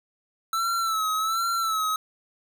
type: tone with vibrato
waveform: square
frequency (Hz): 1318.5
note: E6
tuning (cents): 0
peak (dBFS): -24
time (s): 0.53-1.96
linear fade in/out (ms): 2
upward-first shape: sine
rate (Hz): 1.3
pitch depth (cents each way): 64
effects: none